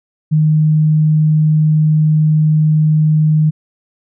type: tone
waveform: sine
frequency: 154.5 Hz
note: D#3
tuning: 12 cents flat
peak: -8 dBFS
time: 0.31-3.51 s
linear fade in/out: 20 ms
effects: none